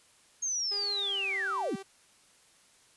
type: linear sweep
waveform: sine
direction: down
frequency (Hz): 6540 to 150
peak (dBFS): -29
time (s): 0.42-1.76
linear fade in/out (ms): 10
type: tone with pitch glide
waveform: sawtooth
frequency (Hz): 405.8 to 388.4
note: G#4 to G4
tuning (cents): -40 to -16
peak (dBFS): -37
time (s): 0.71-1.83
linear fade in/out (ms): 10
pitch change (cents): -76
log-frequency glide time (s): 0.91-1.3
effects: white hiss -62 dBFS RMS until 2.96 s + resampled to 24000 Hz